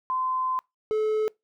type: tone pair in turn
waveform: sine / triangle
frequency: 1030 / 431.8 Hz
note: C6 / A4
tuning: -28 / -33 cents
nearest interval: octave + minor third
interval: 1505 cents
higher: first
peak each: -24 / -20 dBFS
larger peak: second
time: 0.1-0.59 / 0.91-1.28 s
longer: first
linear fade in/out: 0 ms
effects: noise-tail reverb RT60 0.2 s tail -25 dB re dry